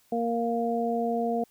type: harmonic tone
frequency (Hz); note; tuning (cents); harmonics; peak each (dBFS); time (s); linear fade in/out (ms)
233.1; A#3; 0; 1 / 2 / 3; -29 / -29 / -29; 0.12-1.44; 5
effects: white hiss -64 dBFS RMS until 1.5 s